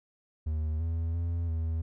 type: tone with pitch steps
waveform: triangle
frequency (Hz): 77.7 / 82.4 / 84.7 / 81.2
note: D#2 / E2 / E2 / E2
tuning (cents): -2 / 0 / +48 / -26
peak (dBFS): -26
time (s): 0.46-1.82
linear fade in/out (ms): 10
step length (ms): 340
effects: none

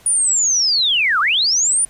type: linear two-way sweep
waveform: sine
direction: down then up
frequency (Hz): 9650 to 1128 to 9650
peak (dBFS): -13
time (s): 0.06-1.85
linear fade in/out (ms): 2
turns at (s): 1.2
effects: pink hiss -48 dBFS RMS until 1.89 s + resampled to 32000 Hz

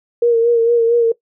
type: tone with vibrato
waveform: sine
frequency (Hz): 466.2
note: A#4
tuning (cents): 0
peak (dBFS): -9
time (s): 0.22-1.12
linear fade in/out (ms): 5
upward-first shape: sine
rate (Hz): 4.4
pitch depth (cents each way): 37
effects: noise-tail reverb RT60 0.1 s tail -19 dB re dry

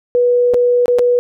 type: tone with dropouts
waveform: sine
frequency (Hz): 488.3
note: B4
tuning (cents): -20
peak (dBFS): -9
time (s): 0.15-1.19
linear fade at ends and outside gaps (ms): 0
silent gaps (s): 0.537-0.543 / 0.858-0.881 / 0.986-0.992
effects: none

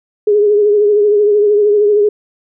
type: tone with vibrato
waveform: sine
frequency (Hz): 415.3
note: G#4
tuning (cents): 0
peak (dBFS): -7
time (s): 0.27-2.09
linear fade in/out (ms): 5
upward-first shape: triangle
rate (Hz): 13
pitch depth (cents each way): 52
effects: none

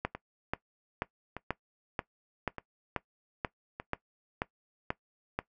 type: two click trains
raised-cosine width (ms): 0.5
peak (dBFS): -23 / -15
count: 4 / 12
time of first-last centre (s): 0.15-3.8 / 0.05-5.39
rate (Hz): 0.822 / 2.06
effects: noise-tail reverb RT60 0.1 s tail -19 dB re dry

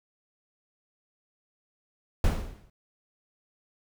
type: noise with exponential decay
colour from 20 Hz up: brown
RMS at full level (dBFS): -20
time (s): 2.24-2.7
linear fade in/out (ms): 2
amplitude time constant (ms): 100
effects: none

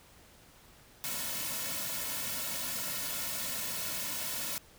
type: noise with comb filter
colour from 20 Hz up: white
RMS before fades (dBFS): -36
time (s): 1.04-4.58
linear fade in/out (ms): 0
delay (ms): 2.5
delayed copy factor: -0.8
effects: pink hiss -58 dBFS RMS until 4.78 s

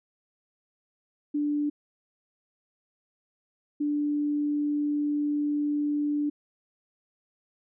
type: tone bursts at uneven times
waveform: sine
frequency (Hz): 293.7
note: D4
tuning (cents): 0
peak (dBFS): -24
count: 2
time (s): 1.34-1.7 / 3.8-6.3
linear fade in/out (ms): 10
effects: none

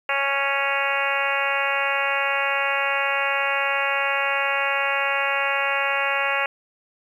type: harmonic tone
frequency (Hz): 277.2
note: C#4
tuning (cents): 0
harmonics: 2 / 3 / 4 / 5 / 6 / 7 / 8 / 9 / 10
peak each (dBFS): -29 / -29 / -29 / -29 / -29 / -29 / -29 / -29 / -29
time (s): 0.09-6.46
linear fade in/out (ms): 2
effects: 9-bit

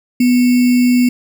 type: tone with sample-and-hold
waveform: sine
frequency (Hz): 246.9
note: B3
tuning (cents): 0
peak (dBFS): -8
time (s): 0.2-1.09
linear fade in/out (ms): 5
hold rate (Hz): 2450
effects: none

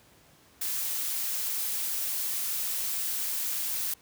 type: noise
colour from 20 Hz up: blue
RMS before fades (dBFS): -31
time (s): 0.61-3.94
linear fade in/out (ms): 5
effects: pink hiss -59 dBFS RMS until 4.01 s + high-pass 60 Hz 12 dB/octave

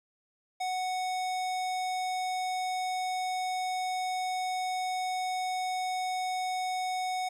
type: tone with notch filter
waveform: square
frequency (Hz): 740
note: F#5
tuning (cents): 0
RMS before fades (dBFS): -32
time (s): 0.6-7.29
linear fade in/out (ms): 10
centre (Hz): 1500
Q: 1.9
effects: low-pass 9000 Hz 12 dB/octave + 11-bit

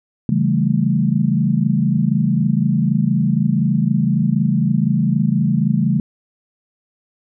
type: chord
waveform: sine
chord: A dominant seventh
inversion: first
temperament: equal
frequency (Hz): 138.59 / 164.81 / 196 / 220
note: C#3 / E3 / G3 / A3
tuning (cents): 0 / 0 / 0 / 0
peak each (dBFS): -19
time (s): 0.29-6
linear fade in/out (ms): 2
effects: none

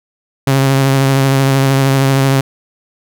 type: tone with vibrato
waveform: sawtooth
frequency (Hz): 135.5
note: C#3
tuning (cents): -39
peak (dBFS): -5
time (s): 0.47-2.41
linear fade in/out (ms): 5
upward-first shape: triangle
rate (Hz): 13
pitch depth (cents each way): 29
effects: none

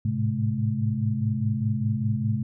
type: tone cluster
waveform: sine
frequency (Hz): 105.9 / 110.8 / 131.2 / 214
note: G#2 / A2 / C3 / A3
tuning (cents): +34 / +13 / +5 / -48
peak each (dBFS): -28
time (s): 0.05-2.43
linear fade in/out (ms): 5
effects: none

